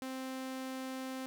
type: tone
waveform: sawtooth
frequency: 261.6 Hz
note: C4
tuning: in tune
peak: -35 dBFS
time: 0.02-1.26 s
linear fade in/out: 0 ms
effects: none